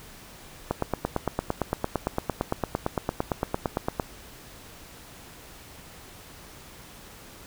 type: click train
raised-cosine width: 1 ms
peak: -10 dBFS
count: 30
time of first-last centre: 0.71-3.998 s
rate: 8.82 Hz
effects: pink hiss -47 dBFS RMS until 7.46 s